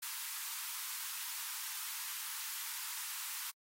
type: high-pass noise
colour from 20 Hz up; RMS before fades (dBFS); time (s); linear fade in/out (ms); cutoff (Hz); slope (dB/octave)
white; -42; 0.02-3.51; 10; 870; 96
effects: AAC 48 kbps